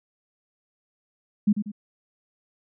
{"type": "tone with echo", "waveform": "sine", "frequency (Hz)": 207.7, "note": "G#3", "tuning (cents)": 0, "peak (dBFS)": -15, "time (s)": [1.47, 1.53], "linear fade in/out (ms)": 10, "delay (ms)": 94, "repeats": 2, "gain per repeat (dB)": -8, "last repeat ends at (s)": 1.718, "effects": []}